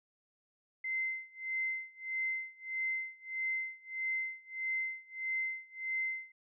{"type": "tone with tremolo", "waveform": "sine", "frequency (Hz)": 2071, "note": "C7", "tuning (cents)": -18, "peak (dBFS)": -31, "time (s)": [0.84, 6.32], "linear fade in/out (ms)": 5, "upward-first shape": "sine", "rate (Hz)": 1.6, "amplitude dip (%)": 95, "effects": []}